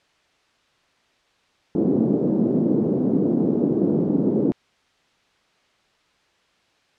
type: band-pass noise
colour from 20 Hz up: white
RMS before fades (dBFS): -20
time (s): 1.75-4.52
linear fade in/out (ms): 0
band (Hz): 170 to 360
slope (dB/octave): 24
effects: white hiss -62 dBFS RMS until 6.98 s + low-pass 4000 Hz 12 dB/octave